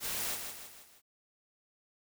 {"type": "noise with echo", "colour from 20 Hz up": "white", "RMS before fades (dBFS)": -36, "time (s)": [0, 0.38], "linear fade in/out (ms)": 50, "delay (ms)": 160, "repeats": 4, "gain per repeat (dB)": -6, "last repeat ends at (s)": 1.02, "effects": []}